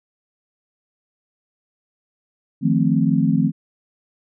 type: chord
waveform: sine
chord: F dominant seventh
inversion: third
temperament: equal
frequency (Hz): 155.56 / 174.61 / 220 / 261.6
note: Eb3 / F3 / A3 / C4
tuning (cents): 0 / 0 / 0 / 0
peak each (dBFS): -20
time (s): 2.61-3.52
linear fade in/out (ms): 50
effects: none